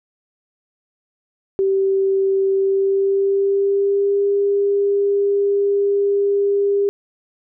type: tone with pitch glide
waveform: sine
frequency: 387.9 to 401.6 Hz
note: G4 to G4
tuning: -18 to +42 cents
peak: -14 dBFS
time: 1.59-6.89 s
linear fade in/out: 0 ms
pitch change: +60 cents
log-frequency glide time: 2.52-4.25 s
effects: none